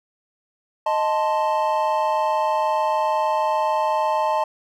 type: chord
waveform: triangle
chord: A diminished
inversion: second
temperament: equal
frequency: 622.3 / 880 / 1046.5 Hz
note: Eb5 / A5 / C6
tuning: 0 / 0 / 0 cents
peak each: -21 / -19 / -24 dBFS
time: 0.86-4.44 s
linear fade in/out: 5 ms
effects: none